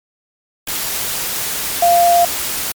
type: tone in noise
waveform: sine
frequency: 694 Hz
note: F5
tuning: 11 cents flat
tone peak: -8 dBFS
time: 1.82-2.25 s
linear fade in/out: 5 ms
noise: white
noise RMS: -21 dBFS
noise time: 0.67-2.72 s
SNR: +10 dB
effects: MP3 96 kbps